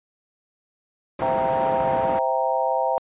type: band-pass noise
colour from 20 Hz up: pink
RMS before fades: -31 dBFS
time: 1.19-2.19 s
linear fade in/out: 2 ms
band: 140 to 1500 Hz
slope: 12 dB/octave
type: chord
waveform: sine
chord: C dominant seventh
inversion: none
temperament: equal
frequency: 523.3 / 659.3 / 784 / 932.3 Hz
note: C5 / E5 / G5 / Bb5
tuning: 0 / 0 / 0 / 0 cents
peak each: -25 dBFS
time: 1.22-2.98 s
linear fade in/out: 0 ms
effects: resampled to 8000 Hz